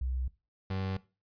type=tone pair in turn; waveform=sine / 30% pulse; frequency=63.6 / 95.29 Hz; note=C2 / G2; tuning=-48 / -49 cents; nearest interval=perfect fifth; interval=699 cents; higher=second; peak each=-30 / -29 dBFS; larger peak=second; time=0.01-0.28 / 0.7-0.97 s; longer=neither; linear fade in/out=5 ms; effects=noise-tail reverb RT60 0.3 s tail -19 dB re dry + resampled to 11025 Hz